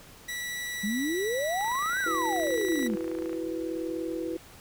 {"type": "tone", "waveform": "sawtooth", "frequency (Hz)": 1952, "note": "B6", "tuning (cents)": -21, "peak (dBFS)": -29, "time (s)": [0.28, 2.88], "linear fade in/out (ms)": 10}
{"type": "exponential two-way sweep", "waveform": "sine", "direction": "up then down", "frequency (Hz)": [196, 1626, 196], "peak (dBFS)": -27, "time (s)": [0.83, 2.96], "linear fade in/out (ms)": 10, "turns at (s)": 2}
{"type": "click train", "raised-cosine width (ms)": 0.5, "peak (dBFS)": -28, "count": 49, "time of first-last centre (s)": [1.61, 3.33], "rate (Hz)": 27.9}
{"type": "chord", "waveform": "sine", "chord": "E suspended second", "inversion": "none", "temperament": "equal", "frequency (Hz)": [329.6, 370, 493.9], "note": ["E4", "F#4", "B4"], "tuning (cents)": [0, 0, 0], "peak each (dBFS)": [-32, -36, -36], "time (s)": [2.06, 4.37], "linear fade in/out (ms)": 5}
{"effects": ["pink hiss -51 dBFS RMS until 4.6 s"]}